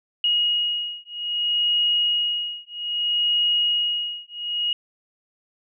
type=beating tone pair; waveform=sine; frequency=2884 / 2884.62 Hz; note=F#7 / F#7; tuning=-45 / -45 cents; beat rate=0.62 Hz; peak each=-23 dBFS; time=0.24-4.73 s; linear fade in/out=2 ms; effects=none